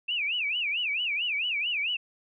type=tone with vibrato; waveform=sine; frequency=2592 Hz; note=E7; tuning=30 cents flat; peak=-26 dBFS; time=0.08-1.97 s; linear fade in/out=10 ms; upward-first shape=sine; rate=4.5 Hz; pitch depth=240 cents each way; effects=none